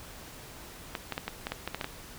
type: clicks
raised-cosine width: 0.3 ms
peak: -16 dBFS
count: 10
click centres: 0.952 / 1.123 / 1.179 / 1.28 / 1.469 / 1.52 / 1.676 / 1.746 / 1.812 / 1.844 s
effects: pink hiss -47 dBFS RMS until 2.18 s